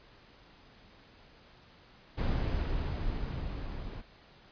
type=noise with level ramp; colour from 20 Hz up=brown; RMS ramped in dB=-29 to -40 dBFS; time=2.17-4.02 s; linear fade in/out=20 ms; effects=pink hiss -58 dBFS RMS until 4.51 s + resampled to 11025 Hz